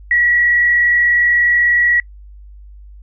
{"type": "tone with frequency modulation", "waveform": "sine", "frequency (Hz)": 1927, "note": "B6", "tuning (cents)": -43, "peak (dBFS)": -10, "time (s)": [0.11, 2], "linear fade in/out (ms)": 2, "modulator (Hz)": 36.6, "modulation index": 0.64, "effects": ["noise-tail reverb RT60 0.1 s tail -26 dB re dry", "added 50 Hz sine -35 dBFS peak until 3.02 s"]}